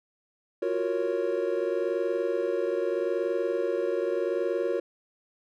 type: chord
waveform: triangle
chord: Gb major seventh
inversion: third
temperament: equal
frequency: 349.2 / 370 / 466.2 / 554.4 Hz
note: F4 / Gb4 / Bb4 / Db5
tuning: 0 / 0 / 0 / 0 cents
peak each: -30 / -29 / -28 / -29 dBFS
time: 0.62-4.8 s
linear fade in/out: 5 ms
effects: none